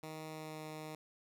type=tone with pitch glide; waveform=10% pulse; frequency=156.9 to 155.28 Hz; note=D#3 to D#3; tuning=+15 to -3 cents; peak=-36 dBFS; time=0.03-0.95 s; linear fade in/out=2 ms; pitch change=-18 cents; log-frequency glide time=0.29-0.63 s; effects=none